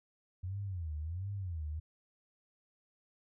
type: tone with vibrato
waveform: sine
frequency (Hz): 87.31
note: F2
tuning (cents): 0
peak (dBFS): -36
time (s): 0.43-1.8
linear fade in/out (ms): 10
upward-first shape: sine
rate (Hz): 1.4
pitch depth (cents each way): 250
effects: none